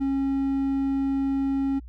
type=tone; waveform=triangle; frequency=272.7 Hz; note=C#4; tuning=28 cents flat; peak=-20 dBFS; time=0-1.8 s; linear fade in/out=20 ms; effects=added 60 Hz sine -39 dBFS peak until 1.88 s